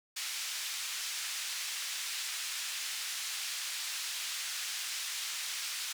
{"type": "band-pass noise", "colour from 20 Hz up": "white", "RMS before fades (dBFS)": -38, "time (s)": [0.16, 5.93], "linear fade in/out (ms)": 10, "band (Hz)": [1800, 6700], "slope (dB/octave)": 12, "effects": []}